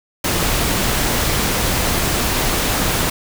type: noise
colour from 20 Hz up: pink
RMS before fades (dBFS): -18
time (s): 0.24-3.1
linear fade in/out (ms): 5
effects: none